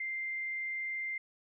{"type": "tone", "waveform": "sine", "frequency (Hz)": 2093, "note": "C7", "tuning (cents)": 0, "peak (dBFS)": -34, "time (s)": [0, 1.18], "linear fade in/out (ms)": 5, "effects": []}